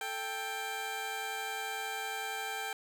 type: tone pair together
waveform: 15% pulse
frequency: 440 / 789 Hz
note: A4 / G5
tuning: 0 / +11 cents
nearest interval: minor seventh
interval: 1011 cents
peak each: -36 / -30 dBFS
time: 0.01-2.73 s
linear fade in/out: 2 ms
effects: none